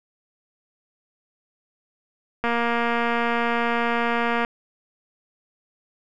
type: click train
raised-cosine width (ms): 0.5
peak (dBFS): -9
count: 473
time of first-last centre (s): 2.44-4.449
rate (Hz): 235
effects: none